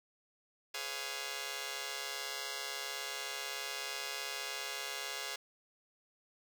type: chord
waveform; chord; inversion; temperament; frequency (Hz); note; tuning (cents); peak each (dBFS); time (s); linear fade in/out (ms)
5% pulse; C# dominant seventh; second; just; 415.8 / 498.9 / 554.4 / 693; G#4 / B4 / C#5 / E#5; +2 / +17 / 0 / -14; -34; 0.74-5.36; 5
effects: none